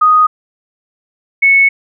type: tone pair in turn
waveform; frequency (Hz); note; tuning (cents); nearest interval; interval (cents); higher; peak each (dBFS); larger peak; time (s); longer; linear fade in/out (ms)
sine; 1244.5 / 2206; D#6 / C#7; 0 / -9; minor seventh; 991; second; -5; neither; 0.01-0.27 / 1.42-1.69; second; 10
effects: none